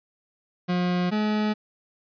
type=tone pair in turn; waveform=40% pulse; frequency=178.7 / 212.5 Hz; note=F3 / G#3; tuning=+40 / +40 cents; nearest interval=minor third; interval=300 cents; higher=second; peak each=-21 dBFS; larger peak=neither; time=0.68-1.11 / 1.11-1.54 s; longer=neither; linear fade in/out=20 ms; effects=resampled to 11025 Hz